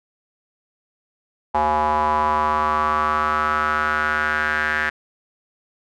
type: tone with band-pass filter sweep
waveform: square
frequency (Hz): 76.4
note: D#2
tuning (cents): -31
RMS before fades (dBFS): -20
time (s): 1.54-4.9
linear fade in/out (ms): 10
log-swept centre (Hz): 870 to 1700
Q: 5.8
effects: none